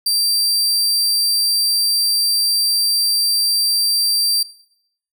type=tone; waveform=sawtooth; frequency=4699 Hz; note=D8; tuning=in tune; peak=-12 dBFS; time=0.06-4.43 s; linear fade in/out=5 ms; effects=noise-tail reverb RT60 0.7 s tail -18 dB re dry